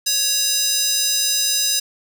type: tone with high-pass filter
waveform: square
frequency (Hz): 556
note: C#5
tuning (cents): +5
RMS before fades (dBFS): -19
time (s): 0.06-1.8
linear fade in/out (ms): 10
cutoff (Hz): 5100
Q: 1.9
effects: none